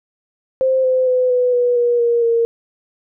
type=tone with pitch steps; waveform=sine; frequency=523.3 / 514.3 / 505.5 / 496.8 / 488.3 / 479.9 / 471.6 / 463.5 Hz; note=C5 / C5 / B4 / B4 / B4 / B4 / A#4 / A#4; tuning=0 / -30 / +40 / +10 / -20 / -50 / +20 / -10 cents; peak=-12 dBFS; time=0.61-2.45 s; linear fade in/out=0 ms; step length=230 ms; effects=none